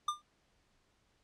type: tone with exponential decay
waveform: square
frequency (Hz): 1200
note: D6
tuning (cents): +37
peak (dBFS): -28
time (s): 0.08-0.22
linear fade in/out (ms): 5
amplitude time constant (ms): 29
effects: pink hiss -73 dBFS RMS until 1.23 s + low-pass 7000 Hz 12 dB/octave